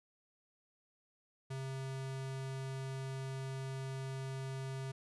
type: tone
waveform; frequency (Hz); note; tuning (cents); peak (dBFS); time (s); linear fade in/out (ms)
square; 133.5; C3; +35; -40; 1.5-4.92; 10
effects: resampled to 24000 Hz